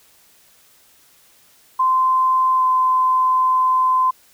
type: tone with pitch glide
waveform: sine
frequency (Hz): 1036 to 1028.8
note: C6 to C6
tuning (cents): -17 to -30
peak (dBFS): -13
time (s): 1.79-4.11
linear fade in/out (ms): 10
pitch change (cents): -13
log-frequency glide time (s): 2.56-2.62
effects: white hiss -53 dBFS RMS until 4.33 s